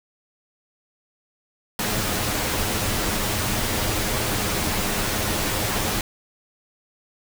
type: noise with comb filter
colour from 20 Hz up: pink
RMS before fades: -24 dBFS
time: 1.79-6.01 s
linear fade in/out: 2 ms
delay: 9.6 ms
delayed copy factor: +0.5
effects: none